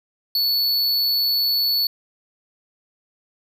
square tone, 4435 Hz, C#8, in tune, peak -18 dBFS, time 0.35-1.87 s, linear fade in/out 2 ms, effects none

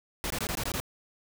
pink noise bursts, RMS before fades -32 dBFS, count 7, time 0.24-0.801 s, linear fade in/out 0 ms, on 63 ms, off 20 ms, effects none

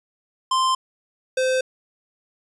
square tone pair in turn, 1043 / 516.9 Hz, C6 / C5, -6 / -21 cents, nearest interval octave, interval 1215 cents, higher first, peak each -18 / -19 dBFS, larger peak first, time 0.51-0.75 / 1.37-1.61 s, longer neither, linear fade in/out 5 ms, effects resampled to 22050 Hz

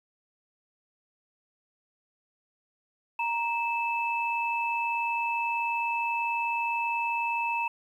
sine tone pair together, 935.4 / 2626 Hz, A#5 / E7, +6 / -7 cents, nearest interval octave + tritone, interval 1787 cents, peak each -28 / -30 dBFS, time 3.19-7.68 s, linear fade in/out 5 ms, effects 10-bit

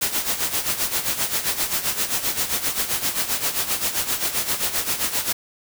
white noise with tremolo, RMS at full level -21 dBFS, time 0.01-5.33 s, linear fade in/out 10 ms, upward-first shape sine, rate 7.6 Hz, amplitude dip 70%, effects none

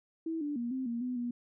sine tone with pitch steps, 325.4 / 292.5 / 237.6 / 261.1 / 234.6 / 250.4 / 241.1 Hz, E4 / D4 / A#3 / C4 / A#3 / B3 / B3, -22 / -7 / +33 / -3 / +11 / +24 / -41 cents, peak -32 dBFS, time 0.26-1.31 s, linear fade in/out 5 ms, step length 150 ms, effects none

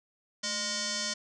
sine tone with frequency modulation, 606 Hz, D#5, 46 cents flat, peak -30 dBFS, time 0.43-1.14 s, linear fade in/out 10 ms, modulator 824 Hz, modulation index 7.8, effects none

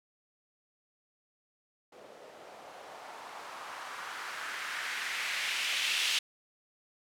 violet noise with low-pass filter sweep, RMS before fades -37 dBFS, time 1.92-6.19 s, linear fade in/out 5 ms, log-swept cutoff 480 to 3100 Hz, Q 1.9, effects none

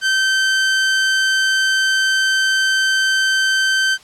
sawtooth tone, 1549 Hz, G6, 21 cents flat, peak -10 dBFS, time 0.01-3.98 s, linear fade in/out 50 ms, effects white hiss -45 dBFS RMS until 4.03 s + low-pass 7000 Hz 12 dB/octave

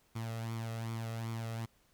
sawtooth tone with flanger, 113.8 Hz, A#2, 41 cents flat, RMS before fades -39 dBFS, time 0.15-1.66 s, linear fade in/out 10 ms, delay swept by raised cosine 0.88 to 1.57 ms, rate 2.6 Hz, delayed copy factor +0.6, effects pink hiss -70 dBFS RMS until 1.93 s

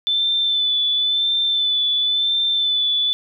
sine tone with vibrato, 3514 Hz, A7, 3 cents flat, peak -16 dBFS, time 0.07-3.13 s, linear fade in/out 0 ms, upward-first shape sine, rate 0.96 Hz, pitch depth 28 cents each way, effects none

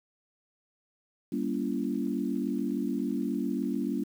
sine chord, G diminished seventh, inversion none, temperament just, 196 / 235.2 / 282.2 / 338.7 Hz, G3 / Bb3 / Db4 / Fb4, 0 / +16 / +31 / +47 cents, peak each -34 / -32 / -32 / -36 dBFS, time 1.32-4.04 s, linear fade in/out 5 ms, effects 9-bit

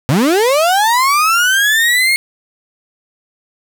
35% pulse linear sweep, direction up, 116.54 to 2175 Hz, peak -8 dBFS, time 0.09-2.16 s, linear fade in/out 0 ms, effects none

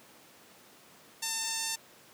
sawtooth tone with band-pass filter, 898 Hz, A5, 35 cents sharp, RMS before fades -34 dBFS, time 1.22-1.76 s, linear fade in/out 10 ms, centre 7200 Hz, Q 1.4, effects pink hiss -56 dBFS RMS until 2.13 s + high-pass 200 Hz 12 dB/octave

